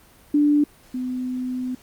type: tone pair in turn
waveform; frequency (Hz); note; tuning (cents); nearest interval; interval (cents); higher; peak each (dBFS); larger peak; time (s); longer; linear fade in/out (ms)
sine; 293.7 / 253; D4 / B3; 0 / +42; minor third; 258; first; -14 / -24; first; 0.34-0.64 / 0.94-1.75; second; 5
effects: pink hiss -52 dBFS RMS until 1.82 s + Opus 32 kbps